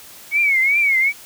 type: tone with vibrato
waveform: sine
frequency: 2217 Hz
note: C#7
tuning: in tune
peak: -13 dBFS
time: 0.31-1.13 s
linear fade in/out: 50 ms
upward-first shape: triangle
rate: 2.6 Hz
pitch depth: 140 cents each way
effects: white hiss -41 dBFS RMS until 1.25 s